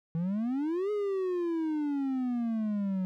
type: exponential two-way sweep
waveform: triangle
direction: up then down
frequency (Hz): 160 to 423.4 to 183.8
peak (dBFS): -26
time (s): 0.15-3.05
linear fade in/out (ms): 0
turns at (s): 0.91
effects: none